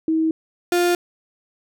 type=tone pair in turn; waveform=sine / 35% pulse; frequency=320 / 351.2 Hz; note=D#4 / F4; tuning=+49 / +10 cents; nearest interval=major second; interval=161 cents; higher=second; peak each=-16 / -14 dBFS; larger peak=second; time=0.08-0.31 / 0.72-0.95 s; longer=neither; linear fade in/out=2 ms; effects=none